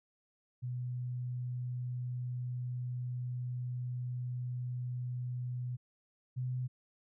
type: tone pair in turn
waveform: sine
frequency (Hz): 124.1 / 126.42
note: B2 / B2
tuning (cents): +9 / +41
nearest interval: unison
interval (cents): 32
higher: second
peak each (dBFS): -35 / -33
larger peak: second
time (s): 0.62-5.77 / 6.36-6.68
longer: first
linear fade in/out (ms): 20
effects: none